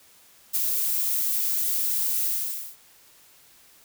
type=noise with ADSR envelope; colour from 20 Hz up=violet; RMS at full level=-22 dBFS; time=0.53-2.77 s; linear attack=25 ms; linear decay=19 ms; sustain=-3 dB; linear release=500 ms; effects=white hiss -55 dBFS RMS until 3.84 s